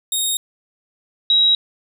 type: tone pair in turn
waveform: 15% pulse / sine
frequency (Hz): 3723 / 3843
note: A#7 / B7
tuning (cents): -3 / -48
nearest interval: minor second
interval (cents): 55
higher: second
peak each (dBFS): -11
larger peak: neither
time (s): 0.12-0.37 / 1.3-1.55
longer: neither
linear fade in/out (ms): 2
effects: none